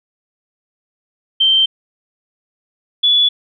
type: tone pair in turn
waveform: sine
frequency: 3128 / 3428 Hz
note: G7 / A7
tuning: -4 / -46 cents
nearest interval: major second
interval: 158 cents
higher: second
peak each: -9 dBFS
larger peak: neither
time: 1.4-1.66 / 3.03-3.29 s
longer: neither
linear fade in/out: 10 ms
effects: none